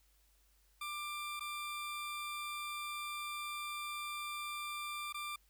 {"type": "tone with dropouts", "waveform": "20% pulse", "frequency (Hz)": 1186, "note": "D6", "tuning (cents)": 17, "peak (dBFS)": -35, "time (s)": [0.81, 5.36], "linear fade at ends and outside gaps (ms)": 5, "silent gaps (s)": [[1.396, 1.406], [5.126, 5.143]], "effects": ["added 50 Hz sine -69 dBFS peak until 5.49 s", "white hiss -73 dBFS RMS until 5.49 s"]}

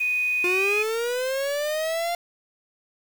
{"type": "tone", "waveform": "sine", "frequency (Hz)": 2489, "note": "D#7", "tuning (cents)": 0, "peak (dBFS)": -21, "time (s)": [0, 0.83], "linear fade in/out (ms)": 10}
{"type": "linear sweep", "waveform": "45% pulse", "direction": "up", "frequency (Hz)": [352.1, 698.5], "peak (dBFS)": -24, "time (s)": [0.44, 2.15], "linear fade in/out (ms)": 2}
{"effects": ["7-bit"]}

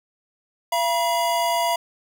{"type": "tone pair together", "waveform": "square", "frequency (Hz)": [681, 963.1], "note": ["F5", "B5"], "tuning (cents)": [-44, -44], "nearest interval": "tritone", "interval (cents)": 600, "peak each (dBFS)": -23, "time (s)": [0.72, 1.76], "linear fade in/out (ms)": 5, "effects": []}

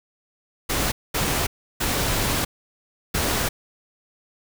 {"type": "noise bursts at uneven times", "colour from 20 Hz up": "pink", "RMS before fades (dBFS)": -23, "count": 4, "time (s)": [[0.69, 0.92], [1.14, 1.47], [1.8, 2.45], [3.14, 3.49]], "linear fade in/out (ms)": 10, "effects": []}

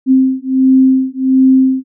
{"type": "beating tone pair", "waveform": "sine", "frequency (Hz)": [261.6, 263], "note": ["C4", "C4"], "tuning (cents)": [0, 9], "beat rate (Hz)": 1.4, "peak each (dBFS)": -10, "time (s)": [0.06, 1.84], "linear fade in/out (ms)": 50, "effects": []}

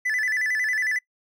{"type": "tone with vibrato", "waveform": "triangle", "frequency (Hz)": 1865, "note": "A#6", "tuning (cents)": 0, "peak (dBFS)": -20, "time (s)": [0.05, 0.99], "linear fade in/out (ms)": 10, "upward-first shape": "square", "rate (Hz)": 11, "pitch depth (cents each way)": 120, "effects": ["noise-tail reverb RT60 0.1 s tail -22 dB re dry"]}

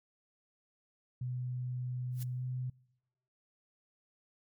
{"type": "tone with pitch glide", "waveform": "sine", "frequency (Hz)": [125.2, 126.95], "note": ["B2", "B2"], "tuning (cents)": [24, 48], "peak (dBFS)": -34, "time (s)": [1.21, 2.7], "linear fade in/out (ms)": 5, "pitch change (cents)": 24, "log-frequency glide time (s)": [2.34, 2.43]}
{"type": "noise with exponential growth", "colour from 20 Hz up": "blue", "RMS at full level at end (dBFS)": -42, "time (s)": [2.11, 2.23], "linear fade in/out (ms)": 2, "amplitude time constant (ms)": 25}
{"effects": ["noise-tail reverb RT60 0.9 s tail -26 dB re dry", "MP3 96 kbps"]}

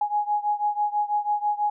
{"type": "beating tone pair", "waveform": "sine", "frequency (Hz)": [830.6, 836.7], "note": ["G#5", "G#5"], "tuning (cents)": [0, 13], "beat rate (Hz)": 6.1, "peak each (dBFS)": [-24, -26], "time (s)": [0.01, 1.7], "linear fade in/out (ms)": 5, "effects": []}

